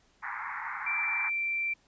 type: band-pass noise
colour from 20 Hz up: pink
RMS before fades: -37 dBFS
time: 0.22-1.3 s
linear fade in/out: 20 ms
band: 830 to 2200 Hz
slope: 96 dB/octave
type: tone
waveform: sine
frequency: 2349 Hz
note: D7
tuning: in tune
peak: -28 dBFS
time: 0.86-1.74 s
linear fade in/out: 10 ms
effects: pink hiss -66 dBFS RMS until 1.87 s + resampled to 16000 Hz